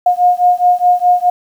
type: beating tone pair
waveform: sine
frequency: 714 / 718.8 Hz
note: F5 / F5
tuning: +38 / +50 cents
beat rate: 4.8 Hz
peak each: -11 dBFS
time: 0.06-1.3 s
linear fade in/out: 5 ms
effects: 7-bit